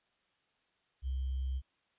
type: tone with sample-and-hold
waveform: sine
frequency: 65.41 Hz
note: C2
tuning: in tune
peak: -32 dBFS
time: 1.02-1.62 s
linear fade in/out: 50 ms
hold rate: 3150 Hz
effects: white hiss -75 dBFS RMS until 1.98 s + resampled to 8000 Hz